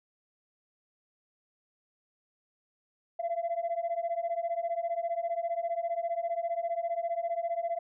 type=beating tone pair; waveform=sine; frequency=672 / 687 Hz; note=E5 / F5; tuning=+33 / -29 cents; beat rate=15 Hz; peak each=-31 / -31 dBFS; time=3.19-7.79 s; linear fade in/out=10 ms; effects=tanh soft clip ceiling -25 dBFS